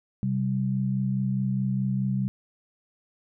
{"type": "tone pair together", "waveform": "sine", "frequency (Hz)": [130, 194.78], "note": ["C3", "G3"], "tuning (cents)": [-11, -11], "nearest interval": "perfect fifth", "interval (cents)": 700, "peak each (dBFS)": -26, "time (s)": [0.23, 2.28], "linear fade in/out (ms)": 0, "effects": []}